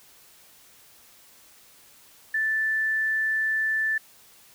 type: tone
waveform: sine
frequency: 1760 Hz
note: A6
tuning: in tune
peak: -22 dBFS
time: 2.34-3.98 s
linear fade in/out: 5 ms
effects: white hiss -54 dBFS RMS until 4.54 s